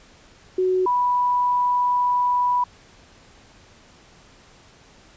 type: tone pair in turn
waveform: sine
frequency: 370.5 / 984 Hz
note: F#4 / B5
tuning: +2 / -7 cents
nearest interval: octave + perfect fourth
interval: 1691 cents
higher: second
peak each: -17 / -17 dBFS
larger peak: neither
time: 0.58-0.86 / 0.86-2.64 s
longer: second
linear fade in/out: 5 ms
effects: pink hiss -51 dBFS RMS until 5.16 s + resampled to 16000 Hz